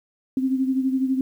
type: beating tone pair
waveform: sine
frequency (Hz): 261.6 / 273.6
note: C4 / C#4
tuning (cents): 0 / -23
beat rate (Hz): 12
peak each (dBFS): -20 / -27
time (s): 0.37-1.21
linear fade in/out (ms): 2
effects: 9-bit